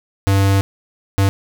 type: tone bursts at uneven times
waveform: square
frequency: 98 Hz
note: G2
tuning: in tune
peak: -12 dBFS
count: 2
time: 0.27-0.61 / 1.18-1.29 s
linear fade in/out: 0 ms
effects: none